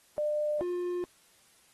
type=tone pair in turn; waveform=sine / triangle; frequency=599 / 354.9 Hz; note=D5 / F4; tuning=+34 / +28 cents; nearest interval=major sixth; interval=906 cents; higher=first; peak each=-27 / -28 dBFS; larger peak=first; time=0.18-0.61 / 0.61-1.04 s; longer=neither; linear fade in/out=0 ms; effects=white hiss -63 dBFS RMS until 1.73 s + AAC 32 kbps